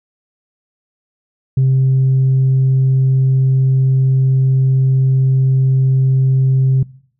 sine tone, 132.2 Hz, C3, 18 cents sharp, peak -7 dBFS, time 1.57-6.83 s, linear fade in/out 5 ms, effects noise-tail reverb RT60 0.6 s tail -23 dB re dry + tanh soft clip ceiling -7 dBFS

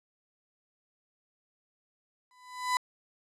35% pulse tone with exponential growth, 1000 Hz, B5, 21 cents sharp, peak -21 dBFS, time 2.31-2.77 s, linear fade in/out 1 ms, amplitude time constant 100 ms, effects low-pass 10000 Hz 12 dB/octave

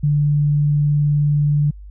sine tone, 146.83 Hz, D3, in tune, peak -13 dBFS, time 0.03-1.71 s, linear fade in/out 10 ms, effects added 50 Hz sine -34 dBFS peak until 1.9 s

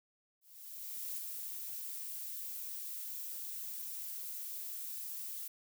violet noise with ADSR envelope, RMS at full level -40 dBFS, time 0.41-5.48 s, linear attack 770 ms, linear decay 10 ms, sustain -3 dB, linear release 5 ms, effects none

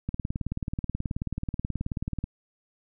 click train, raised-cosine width 5 ms, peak -17 dBFS, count 41, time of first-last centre 0.09-2.241 s, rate 18.6 Hz, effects none

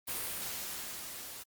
white noise with level ramp, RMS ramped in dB -36 to -46 dBFS, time 0.07-1.44 s, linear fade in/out 20 ms, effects Opus 32 kbps

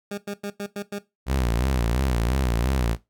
20% pulse tone bursts, 202.8 Hz, G#3, 41 cents flat, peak -24 dBFS, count 6, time 0.11-0.987 s, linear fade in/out 5 ms, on 67 ms, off 95 ms
sawtooth tone with vibrato, 61.74 Hz, B1, in tune, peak -17 dBFS, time 1.26-2.97 s, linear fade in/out 50 ms, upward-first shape sine, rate 2.9 Hz, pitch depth 160 cents each way
effects noise-tail reverb RT60 0.2 s tail -17 dB re dry

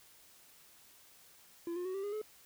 triangle tone with pitch steps, 340 / 356.1 / 372.9 / 390.6 / 409 / 428.4 Hz, F4 / F4 / F#4 / G4 / G#4 / A4, -46 / +34 / +14 / -6 / -26 / -46 cents, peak -34 dBFS, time 1.67-2.216 s, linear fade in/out 2 ms, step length 91 ms, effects white hiss -61 dBFS RMS until 2.45 s

